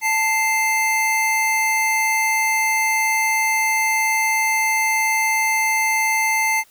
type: tone pair together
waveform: square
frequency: 880 / 2093 Hz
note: A5 / C7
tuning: 0 / 0 cents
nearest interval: octave + minor third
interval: 1500 cents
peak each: -22 / -19 dBFS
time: 0.01-6.64 s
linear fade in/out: 50 ms
effects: white hiss -54 dBFS RMS until 6.7 s